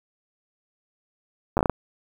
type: slowing click train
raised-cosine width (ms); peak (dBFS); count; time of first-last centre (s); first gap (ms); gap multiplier
1; -7; 7; 1.57-1.697; 9; 1.34
effects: 7-bit